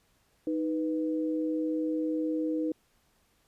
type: tone pair together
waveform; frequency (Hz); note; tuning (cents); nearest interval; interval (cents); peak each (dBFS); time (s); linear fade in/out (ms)
sine; 312.7 / 493.9; D#4 / B4; +9 / 0; minor sixth; 791; -28 / -34; 0.47-2.72; 2
effects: pink hiss -69 dBFS RMS until 3.47 s + resampled to 32000 Hz